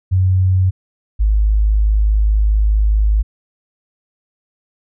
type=tone pair in turn; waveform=sine; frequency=93.1 / 52.39 Hz; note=F#2 / G#1; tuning=+11 / +16 cents; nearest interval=minor seventh; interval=995 cents; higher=first; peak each=-10 dBFS; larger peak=neither; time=0.11-0.71 / 1.19-3.23 s; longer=second; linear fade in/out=20 ms; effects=none